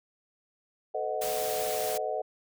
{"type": "chord", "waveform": "sine", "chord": "A diminished seventh", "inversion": "none", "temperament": "equal with one note detuned", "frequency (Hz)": [440, 511.6, 622.3, 740], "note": ["A4", "C5", "Eb5", "Gb5"], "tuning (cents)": [0, -39, 0, 0], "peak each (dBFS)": [-35, -36, -33, -34], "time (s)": [0.94, 2.22], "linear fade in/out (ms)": 10}
{"type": "noise", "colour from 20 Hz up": "white", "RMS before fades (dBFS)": -36, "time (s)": [1.21, 1.98], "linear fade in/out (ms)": 10}
{"effects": []}